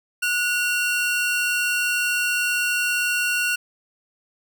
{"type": "tone pair together", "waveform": "45% pulse", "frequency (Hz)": [1459.6, 2749], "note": ["F#6", "F7"], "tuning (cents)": [-24, -28], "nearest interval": "major seventh", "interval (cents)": 1096, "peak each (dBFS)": -23, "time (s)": [0.22, 3.56], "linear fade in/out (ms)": 10, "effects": []}